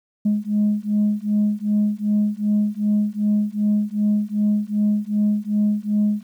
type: beating tone pair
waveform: sine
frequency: 207.7 / 210.3 Hz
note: G#3 / G#3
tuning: 0 / +22 cents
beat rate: 2.6 Hz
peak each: -19 dBFS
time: 0.25-6.23 s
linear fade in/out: 10 ms
effects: tanh soft clip ceiling -12 dBFS + 9-bit